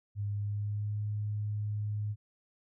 sine tone with pitch glide, 102.2 to 104.83 Hz, G#2 to G#2, -27 to +17 cents, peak -31 dBFS, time 0.15-2.16 s, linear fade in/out 50 ms, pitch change +44 cents, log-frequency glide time 0.3-1 s, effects none

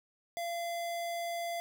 square tone, 684 Hz, F5, 36 cents flat, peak -35 dBFS, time 0.37-1.6 s, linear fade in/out 0 ms, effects none

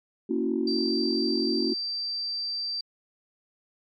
sine chord, F# dominant seventh, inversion first, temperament equal, 233.1 / 277.2 / 329.6 / 370 Hz, A#3 / C#4 / E4 / F#4, 0 / 0 / 0 / 0 cents, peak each -29 dBFS, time 0.29-1.74 s, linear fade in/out 10 ms
sine tone, 4681 Hz, D8, 7 cents flat, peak -28 dBFS, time 0.67-2.81 s, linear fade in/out 5 ms
effects tanh soft clip ceiling -13 dBFS + MP3 64 kbps

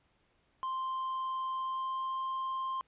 triangle tone with pitch glide, 1046.5 to 1053.2 Hz, C6 to C6, 0 to +11 cents, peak -31 dBFS, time 0.63-2.81 s, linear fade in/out 0 ms, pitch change +11 cents, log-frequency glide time 1.52-2.24 s, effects pink hiss -72 dBFS RMS until 2.87 s + resampled to 8000 Hz

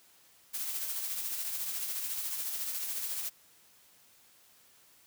blue noise with tremolo, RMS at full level -34 dBFS, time 0.53-3.3 s, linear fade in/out 20 ms, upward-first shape triangle, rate 14 Hz, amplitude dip 45%, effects white hiss -62 dBFS RMS until 5.06 s + high-pass 60 Hz 12 dB/octave

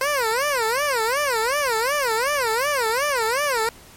15% pulse tone with vibrato, 510 Hz, C5, 44 cents flat, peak -13 dBFS, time 0.01-3.69 s, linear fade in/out 2 ms, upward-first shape sine, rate 2.7 Hz, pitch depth 260 cents each way, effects pink hiss -46 dBFS RMS until 3.96 s + MP3 64 kbps

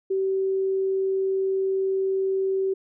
sine tone, 384.1 Hz, G4, 35 cents flat, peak -21 dBFS, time 0.1-2.74 s, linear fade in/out 10 ms, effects none

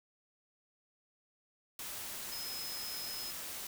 sine tone in noise, 5120 Hz, D#8, 49 cents sharp, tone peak -42 dBFS, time 2.32-3.31 s, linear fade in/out 2 ms, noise white, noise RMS -43 dBFS, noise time 1.79-3.67 s, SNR -2 dB, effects none

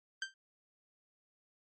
sawtooth tone with exponential decay, 1568 Hz, G6, in tune, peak -29 dBFS, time 0.22-0.34 s, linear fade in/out 2 ms, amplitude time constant 26 ms, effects low-pass 8000 Hz 12 dB/octave + MP3 32 kbps

